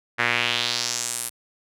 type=tone with band-pass filter sweep; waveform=sawtooth; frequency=120 Hz; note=B2; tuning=49 cents flat; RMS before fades=-25 dBFS; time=0.18-1.3 s; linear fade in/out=20 ms; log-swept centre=1800 to 11000 Hz; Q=2.5; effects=none